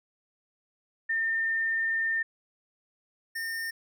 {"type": "tone pair in turn", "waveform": ["sine", "square"], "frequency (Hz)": [1809, 1817.6], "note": ["A6", "A#6"], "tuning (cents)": [48, -44], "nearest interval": "unison", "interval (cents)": 8, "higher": "second", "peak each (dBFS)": [-25, -32], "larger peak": "first", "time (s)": [[1.09, 2.23], [3.35, 3.71]], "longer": "first", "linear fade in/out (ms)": 10, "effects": []}